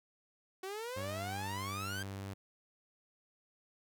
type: exponential sweep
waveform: sawtooth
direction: up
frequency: 370 to 1610 Hz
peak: -36 dBFS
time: 0.63-2.03 s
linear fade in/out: 5 ms
type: tone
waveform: sawtooth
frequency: 98 Hz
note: G2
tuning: in tune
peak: -37 dBFS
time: 0.96-2.34 s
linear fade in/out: 10 ms
effects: none